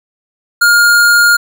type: tone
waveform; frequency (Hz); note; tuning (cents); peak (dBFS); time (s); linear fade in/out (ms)
square; 1417; F6; +25; -6; 0.61-1.37; 10
effects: none